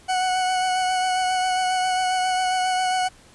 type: tone with vibrato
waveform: 40% pulse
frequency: 740 Hz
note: F#5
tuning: in tune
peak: -19 dBFS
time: 0.08-3.09 s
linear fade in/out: 20 ms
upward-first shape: sine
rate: 7.4 Hz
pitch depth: 16 cents each way
effects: pink hiss -51 dBFS RMS until 3.34 s + resampled to 24000 Hz